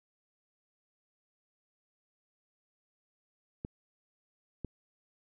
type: clicks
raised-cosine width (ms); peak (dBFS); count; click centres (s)
3; -24; 2; 3.649 / 4.647
effects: none